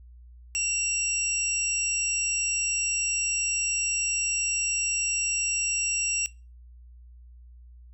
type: tone cluster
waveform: sine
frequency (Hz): 2737 / 5650 / 7750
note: F7 / F8 / B8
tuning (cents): -36 / +19 / -34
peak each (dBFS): -28 / -31 / -29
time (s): 0.55-6.26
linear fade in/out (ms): 0
effects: noise-tail reverb RT60 0.3 s tail -21 dB re dry + added 60 Hz sine -46 dBFS peak until 7.93 s